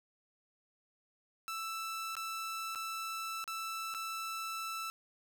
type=tone with dropouts; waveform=sawtooth; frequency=1323 Hz; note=E6; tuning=6 cents sharp; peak=-34 dBFS; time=1.48-4.9 s; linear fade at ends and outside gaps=0 ms; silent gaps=2.153-2.167 / 2.749-2.757 / 3.441-3.477 / 3.94-3.947 s; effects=none